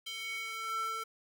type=tone with high-pass filter sweep; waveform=square; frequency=446.9 Hz; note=A4; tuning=27 cents sharp; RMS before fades=-38 dBFS; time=0.06-1.04 s; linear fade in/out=10 ms; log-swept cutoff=3000 to 1000 Hz; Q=4; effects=none